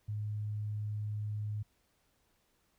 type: tone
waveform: sine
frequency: 105.4 Hz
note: G#2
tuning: 26 cents sharp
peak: -34 dBFS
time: 0.08-1.63 s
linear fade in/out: 10 ms
effects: pink hiss -74 dBFS RMS until 2.78 s